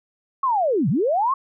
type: linear two-way sweep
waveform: sine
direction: down then up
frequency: 1117 to 121.4 to 1117 Hz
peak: -17 dBFS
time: 0.43-1.34 s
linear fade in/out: 5 ms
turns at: 0.89 s
effects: none